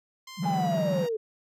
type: tone with pitch glide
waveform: 10% pulse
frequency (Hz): 1046.5 to 937.7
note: C6 to A#5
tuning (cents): 0 to +10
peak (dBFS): -33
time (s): 0.27-1.09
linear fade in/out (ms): 5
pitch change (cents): -190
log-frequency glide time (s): 0.39-0.81
type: tone with vibrato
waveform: sine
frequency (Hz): 174.61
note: F3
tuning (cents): 0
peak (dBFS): -26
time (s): 0.37-1.07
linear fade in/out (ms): 50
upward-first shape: sine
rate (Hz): 19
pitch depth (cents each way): 250
type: band-pass noise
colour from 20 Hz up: white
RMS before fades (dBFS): -41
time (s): 0.42-1.08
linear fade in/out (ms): 20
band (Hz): 220 to 820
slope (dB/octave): 12
type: linear sweep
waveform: sine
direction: down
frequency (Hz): 830.6 to 424.1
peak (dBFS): -26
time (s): 0.45-1.17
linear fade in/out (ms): 10
effects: resampled to 32000 Hz